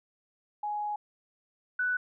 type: tone pair in turn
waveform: sine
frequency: 835 / 1487.8 Hz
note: G#5 / F#6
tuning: +9 / +9 cents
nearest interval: minor seventh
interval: 1000 cents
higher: second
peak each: -30 / -26 dBFS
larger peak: second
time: 0.63-0.96 / 1.79-1.97 s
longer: first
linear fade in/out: 5 ms
effects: none